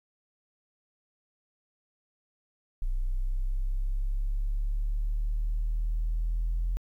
sine exponential sweep, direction up, 30.87 to 42.34 Hz, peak -24 dBFS, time 2.82-6.77 s, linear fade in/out 0 ms, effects tanh soft clip ceiling -23 dBFS + 11-bit

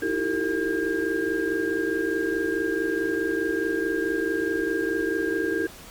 sine tone cluster, 313.6 / 338.3 / 389 / 452.9 / 1611 Hz, D#4 / E4 / G4 / A#4 / G6, +14 / +45 / -13 / -50 / +47 cents, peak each -29 dBFS, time 0.02-5.67 s, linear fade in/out 5 ms, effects pink hiss -44 dBFS RMS until 5.9 s + MP3 96 kbps

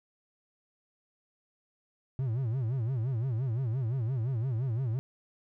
triangle tone with vibrato, 121.9 Hz, B2, 22 cents flat, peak -26 dBFS, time 2.19-4.99 s, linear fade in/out 0 ms, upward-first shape sine, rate 5.8 Hz, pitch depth 200 cents each way, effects none

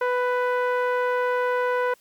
sawtooth tone with low-pass filter, 496.1 Hz, B4, 8 cents sharp, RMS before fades -23 dBFS, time 0.01-1.94 s, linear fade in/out 5 ms, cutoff 1500 Hz, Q 1.5, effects white hiss -59 dBFS RMS until 2 s + MP3 96 kbps

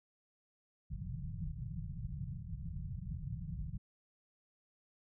white low-pass noise, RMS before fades -42 dBFS, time 0.9-3.78 s, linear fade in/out 10 ms, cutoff 180 Hz, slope 96 dB/octave, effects none

